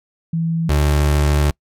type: tone pair in turn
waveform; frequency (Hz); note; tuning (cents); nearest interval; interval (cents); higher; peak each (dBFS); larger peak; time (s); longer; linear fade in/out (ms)
sine / 30% pulse; 164.7 / 73.37; E3 / D2; -1 / -1; octave + major second; 1400; first; -16 / -10; second; 0.33-0.69 / 0.69-1.51; second; 5
effects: noise-tail reverb RT60 0.1 s tail -26 dB re dry + MP3 64 kbps